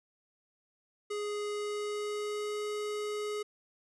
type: tone with pitch glide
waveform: square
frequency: 415.3 to 419.2 Hz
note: G#4 to G#4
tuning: 0 to +16 cents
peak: -34 dBFS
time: 1.1-3.43 s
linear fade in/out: 10 ms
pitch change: +16 cents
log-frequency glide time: 1.49-2.64 s
effects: resampled to 24000 Hz